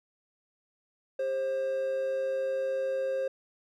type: tone pair together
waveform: triangle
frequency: 398.5 / 531.9 Hz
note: G4 / C5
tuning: +28 / +28 cents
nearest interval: perfect fourth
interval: 500 cents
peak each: -38 / -26 dBFS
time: 1.19-3.28 s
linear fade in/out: 5 ms
effects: none